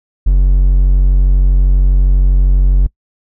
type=tone; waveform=triangle; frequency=46.25 Hz; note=F#1; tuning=in tune; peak=-4 dBFS; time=0.26-2.87 s; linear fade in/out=10 ms; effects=noise-tail reverb RT60 0.1 s tail -24 dB re dry